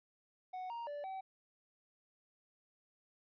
triangle tone with pitch steps, 740 / 935 / 582 / 765 Hz, F#5 / A#5 / D5 / G5, 0 / +5 / -16 / -42 cents, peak -39 dBFS, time 0.53-1.21 s, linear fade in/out 10 ms, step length 170 ms, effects resampled to 11025 Hz

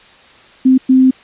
sine tone bursts at uneven times, 259.9 Hz, C4, 11 cents flat, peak -5 dBFS, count 2, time 0.65-0.78 / 0.89-1.11 s, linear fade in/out 10 ms, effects white hiss -43 dBFS RMS until 1.23 s + resampled to 8000 Hz

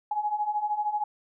sine beating tone pair, 830 / 843 Hz, G#5 / G#5, -1 / +26 cents, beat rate 13 Hz, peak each -31 / -27 dBFS, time 0.11-1.04 s, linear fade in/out 5 ms, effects none

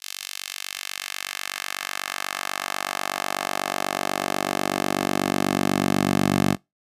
10% pulse tone with high-pass filter sweep, 48.12 Hz, G1, 31 cents flat, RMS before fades -26 dBFS, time 0-6.57 s, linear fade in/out 50 ms, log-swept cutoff 3700 to 170 Hz, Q 0.95, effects noise-tail reverb RT60 0.2 s tail -24 dB re dry + resampled to 32000 Hz

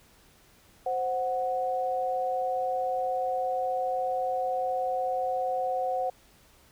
sine tone pair together, 522.1 / 739 Hz, C5 / F#5, -4 / -2 cents, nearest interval tritone, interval 602 cents, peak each -30 / -28 dBFS, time 0.86-6.1 s, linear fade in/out 5 ms, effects pink hiss -59 dBFS RMS until 6.71 s

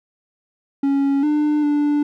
triangle tone with pitch steps, 277.4 / 299.1 / 293.3 Hz, C#4 / D4 / D4, +1 / +32 / -2 cents, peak -13 dBFS, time 0.83-2.03 s, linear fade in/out 5 ms, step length 400 ms, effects none

